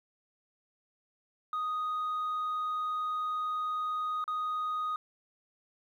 sine tone with dropouts, 1244.5 Hz, D#6, in tune, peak -28 dBFS, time 1.53-4.96 s, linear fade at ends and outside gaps 2 ms, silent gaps 4.241-4.278 s, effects tanh soft clip ceiling -29 dBFS + 11-bit

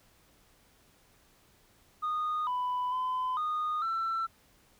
sine tone with pitch steps, 1233 / 995 / 1016 / 1232 / 1339 Hz, D#6 / B5 / B5 / D#6 / E6, -16 / +13 / +49 / -17 / +27 cents, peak -27 dBFS, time 2.02-4.27 s, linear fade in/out 20 ms, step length 450 ms, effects tanh soft clip ceiling -27 dBFS + pink hiss -64 dBFS RMS until 4.79 s

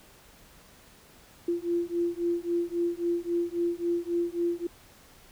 sine beating tone pair, 342.5 / 346.2 Hz, F4 / F4, -34 / -15 cents, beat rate 3.7 Hz, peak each -29 dBFS, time 1.48-4.67 s, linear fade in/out 5 ms, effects pink hiss -55 dBFS RMS until 5.31 s

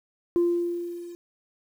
sine tone with level ramp, 346.2 Hz, F4, 15 cents flat, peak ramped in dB -16 to -38 dBFS, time 0.36-1.15 s, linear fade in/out 0 ms, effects tanh soft clip ceiling -16 dBFS + 9-bit

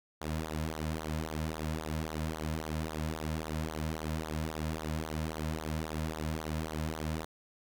sawtooth tone with flanger, 78.4 Hz, D#2, 14 cents sharp, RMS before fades -36 dBFS, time 0.21-7.25 s, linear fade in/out 5 ms, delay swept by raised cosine 0.38 to 2.68 ms, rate 3.7 Hz, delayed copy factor -0.85, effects none

